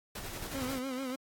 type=noise with tremolo; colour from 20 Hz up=pink; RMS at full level=-40 dBFS; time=0.15-0.79 s; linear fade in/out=5 ms; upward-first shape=square; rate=11 Hz; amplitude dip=30%
type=tone with vibrato; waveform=30% pulse; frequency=261.2 Hz; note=C4; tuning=3 cents flat; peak=-32 dBFS; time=0.54-1.16 s; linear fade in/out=10 ms; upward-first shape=sine; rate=6.8 Hz; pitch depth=76 cents each way
effects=AAC 64 kbps